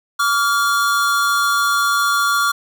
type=tone pair together; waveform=square; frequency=1147 / 1400.3 Hz; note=D6 / F6; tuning=-41 / +4 cents; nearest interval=minor third; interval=345 cents; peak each=-18 dBFS; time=0.19-2.52 s; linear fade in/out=10 ms; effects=none